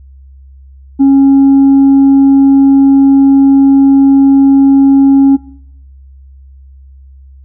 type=tone with tanh clipping; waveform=sine; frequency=273.9 Hz; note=C#4; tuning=21 cents flat; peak=-3 dBFS; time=0.99-5.37 s; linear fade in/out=20 ms; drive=1 dB; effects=noise-tail reverb RT60 0.7 s tail -20 dB re dry + added 67 Hz sine -33 dBFS peak until 7.44 s